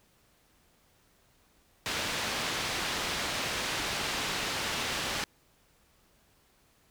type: low-pass noise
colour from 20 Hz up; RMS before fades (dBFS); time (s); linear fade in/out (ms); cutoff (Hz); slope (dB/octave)
white; -33; 1.86-5.24; 0; 4100; 12
effects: pink hiss -66 dBFS RMS until 6.9 s